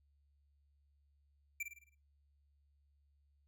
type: tone with echo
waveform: square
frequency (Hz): 2349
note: D7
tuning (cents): 0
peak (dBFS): -38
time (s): 1.6-1.63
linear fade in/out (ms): 5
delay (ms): 53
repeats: 6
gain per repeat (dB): -6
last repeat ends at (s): 1.948
effects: noise-tail reverb RT60 0.3 s tail -20 dB re dry + added 71 Hz sine -70 dBFS peak until 3.47 s